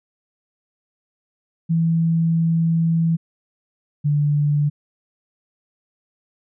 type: tone pair in turn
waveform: sine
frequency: 164.81 / 146.83 Hz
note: E3 / D3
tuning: 0 / 0 cents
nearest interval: major second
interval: 200 cents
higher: first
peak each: -15 dBFS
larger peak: neither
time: 1.69-3.17 / 4.04-4.7 s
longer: first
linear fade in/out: 20 ms
effects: none